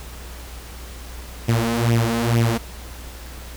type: tone with flanger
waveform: sawtooth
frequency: 116.4 Hz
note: A#2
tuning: 2 cents flat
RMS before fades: -19 dBFS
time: 1.48-2.58 s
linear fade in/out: 10 ms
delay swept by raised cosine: 0.34 to 4.74 ms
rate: 2.2 Hz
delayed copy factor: +0.75
effects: added 60 Hz sine -35 dBFS peak until 3.56 s + pink hiss -40 dBFS RMS until 3.56 s